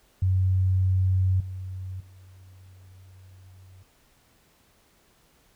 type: tone with level steps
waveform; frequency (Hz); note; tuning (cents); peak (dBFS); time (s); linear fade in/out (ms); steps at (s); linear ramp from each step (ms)
sine; 93.5; F#2; +19; -19 / -32 / -47; 0.22-3.83; 5; 1.4 / 2; 5
effects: pink hiss -62 dBFS RMS until 5.55 s